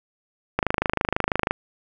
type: click train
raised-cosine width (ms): 0.5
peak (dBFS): -5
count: 25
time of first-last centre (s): 0.59-1.51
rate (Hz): 26.1
effects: none